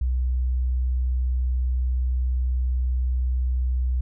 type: tone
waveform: sine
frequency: 62.8 Hz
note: B1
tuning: 30 cents sharp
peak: -20 dBFS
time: 0.01-4.01 s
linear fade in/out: 5 ms
effects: none

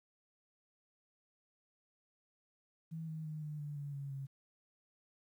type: tone with pitch steps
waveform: sine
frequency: 161.9 / 158.02 / 154.23 / 150.54 / 146.93 / 143.41 / 139.97 / 136.61 Hz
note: E3 / D#3 / D#3 / D3 / D3 / D3 / C#3 / C#3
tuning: -31 / +27 / -15 / +43 / +1 / -41 / +17 / -25 cents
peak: -40 dBFS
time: 2.91-4.27 s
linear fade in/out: 20 ms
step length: 170 ms
effects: 12-bit

